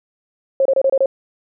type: tone bursts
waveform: sine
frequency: 539 Hz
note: C#5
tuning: 49 cents flat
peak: -11 dBFS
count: 6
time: 0.6-1.059 s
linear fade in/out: 2 ms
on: 54 ms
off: 27 ms
effects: none